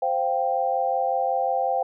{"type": "chord", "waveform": "sine", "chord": "C suspended fourth", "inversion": "none", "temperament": "equal", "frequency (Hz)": [523.3, 698.5, 784], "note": ["C5", "F5", "G5"], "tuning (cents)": [0, 0, 0], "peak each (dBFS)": [-26, -26, -24], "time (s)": [0.02, 1.83], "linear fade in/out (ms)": 5, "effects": []}